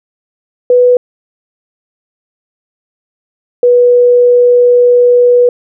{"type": "tone pair in turn", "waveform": "sine", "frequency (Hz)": [493.9, 488.5], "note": ["B4", "B4"], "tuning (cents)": [0, -19], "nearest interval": "unison", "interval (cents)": 19, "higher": "first", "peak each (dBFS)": -3, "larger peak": "neither", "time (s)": [[0.7, 0.97], [3.63, 5.49]], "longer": "second", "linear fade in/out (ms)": 2, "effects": []}